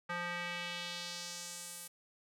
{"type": "tone with band-pass filter sweep", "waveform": "square", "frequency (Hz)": 174.61, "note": "F3", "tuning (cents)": 0, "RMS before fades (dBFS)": -42, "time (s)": [0.09, 1.88], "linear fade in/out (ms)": 10, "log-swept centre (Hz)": [1500, 11000], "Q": 1.6, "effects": []}